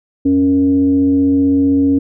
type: tone with frequency modulation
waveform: sine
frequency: 277.2 Hz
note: C#4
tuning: in tune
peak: -9 dBFS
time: 0.25-1.99 s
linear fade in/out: 10 ms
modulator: 190 Hz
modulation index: 0.38
effects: none